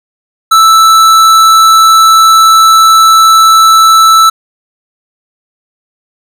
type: tone with tanh clipping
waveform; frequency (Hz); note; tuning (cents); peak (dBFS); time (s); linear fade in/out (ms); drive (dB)
sine; 1318.5; E6; 0; -3; 0.51-4.3; 10; 18
effects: none